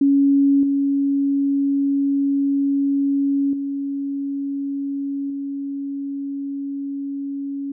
sine tone with level steps, 278.7 Hz, C#4, 9 cents sharp, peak -12 / -16 / -22 / -24 dBFS, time 0.01-7.72 s, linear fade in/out 5 ms, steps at 0.63 / 3.53 / 5.3 s, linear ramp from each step 2 ms, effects none

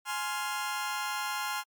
sawtooth chord, F minor, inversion first, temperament just, 838.1 / 1047.7 / 1396.9 Hz, Ab5 / C6 / F6, +16 / +2 / 0 cents, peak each -32 dBFS, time 0.05-1.64 s, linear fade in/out 50 ms, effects MP3 96 kbps

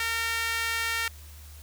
sawtooth tone with high-pass filter, 458.1 Hz, A#4, 30 cents flat, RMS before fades -29 dBFS, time 0-1.08 s, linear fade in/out 2 ms, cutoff 1800 Hz, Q 1.9, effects added 75 Hz sine -44 dBFS peak until 1.62 s + white hiss -52 dBFS RMS until 1.62 s

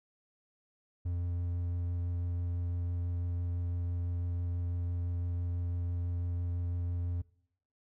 triangle tone with vibrato, 87.31 Hz, F2, in tune, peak -29 dBFS, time 1.05-7.22 s, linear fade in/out 10 ms, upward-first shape triangle, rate 6 Hz, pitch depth 11 cents each way, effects noise-tail reverb RT60 0.7 s tail -22 dB re dry

